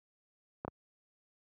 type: clicks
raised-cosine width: 1 ms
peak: -23 dBFS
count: 2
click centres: 0.649 / 0.68 s
effects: high-pass 80 Hz 12 dB/octave